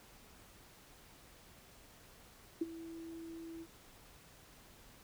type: tone with ADSR envelope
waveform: sine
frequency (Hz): 329.6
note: E4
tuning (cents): 0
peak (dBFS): -29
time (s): 2.61-3.67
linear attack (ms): 7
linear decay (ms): 26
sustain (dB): -16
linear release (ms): 50
effects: pink hiss -60 dBFS RMS until 5.03 s